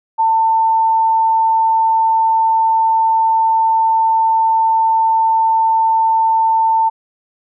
sine tone, 895 Hz, A5, 29 cents sharp, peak -10 dBFS, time 0.18-6.9 s, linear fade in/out 20 ms, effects none

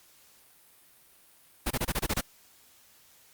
pink noise bursts, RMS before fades -28 dBFS, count 8, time 1.66-2.211 s, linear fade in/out 10 ms, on 47 ms, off 25 ms, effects white hiss -59 dBFS RMS until 3.33 s + Opus 48 kbps

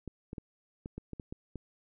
clicks, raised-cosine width 3 ms, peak -27 dBFS, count 9, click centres 0.077 / 0.331 / 0.382 / 0.859 / 0.98 / 1.133 / 1.198 / 1.325 / 1.557 s, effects none

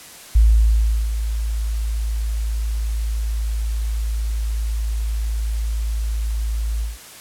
sine tone with ADSR envelope, 55 Hz, A1, in tune, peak -8 dBFS, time 0.35-6.98 s, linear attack 8 ms, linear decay 730 ms, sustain -11 dB, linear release 160 ms, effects white hiss -40 dBFS RMS until 7.2 s + low-pass 12000 Hz 12 dB/octave

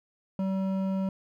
sine tone with hard clipping, 191.6 Hz, G3, 39 cents flat, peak -28 dBFS, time 0.39-1.09 s, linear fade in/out 2 ms, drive 10 dB, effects none

